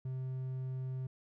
triangle tone, 130 Hz, C3, 11 cents flat, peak -34 dBFS, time 0.05-1.07 s, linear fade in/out 5 ms, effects none

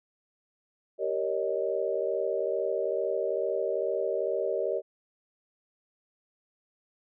sine chord, Eb dominant seventh, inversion first, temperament just, 388.9 / 466.7 / 560 / 622.3 Hz, G4 / Bb4 / Db5 / Eb5, -14 / +2 / +18 / 0 cents, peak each -32 dBFS, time 0.98-4.82 s, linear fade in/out 50 ms, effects none

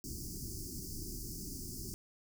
pink band-stop noise, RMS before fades -43 dBFS, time 0.04-1.94 s, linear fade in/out 0 ms, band 390 to 4700 Hz, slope 96 dB/octave, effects none

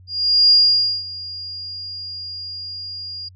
sine tone with ADSR envelope, 4831 Hz, D8, 48 cents sharp, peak -8 dBFS, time 0.07-3.29 s, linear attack 440 ms, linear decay 520 ms, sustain -20 dB, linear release 11 ms, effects added 92 Hz sine -43 dBFS peak until 3.35 s + AAC 48 kbps

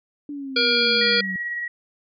sine exponential sweep, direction down, 293.7 to 185 Hz, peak -29 dBFS, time 0.29-1.36 s, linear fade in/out 2 ms
harmonic tone, 475.2 Hz, A#4, 33 cents sharp, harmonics 1 / 3 / 5 / 7 / 9 / 10, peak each -24 / -24 / -24 / -24 / -24 / -24 dBFS, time 0.56-1.21 s, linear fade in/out 5 ms
sine tone with tremolo, 1912 Hz, A#6, 43 cents sharp, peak -24 dBFS, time 1.01-1.68 s, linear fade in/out 5 ms, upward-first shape sine, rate 18 Hz, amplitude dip 30%
effects none

